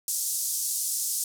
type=band-pass noise; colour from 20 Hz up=white; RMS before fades=-29 dBFS; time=0.08-1.24 s; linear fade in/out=2 ms; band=5600 to 12000 Hz; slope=24 dB/octave; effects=none